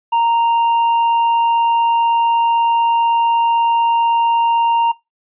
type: tone with tanh clipping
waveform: sine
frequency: 929 Hz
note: A#5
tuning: 6 cents flat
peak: -13 dBFS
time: 0.12-4.92 s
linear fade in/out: 10 ms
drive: 6 dB
effects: noise-tail reverb RT60 0.2 s tail -21 dB re dry + resampled to 8000 Hz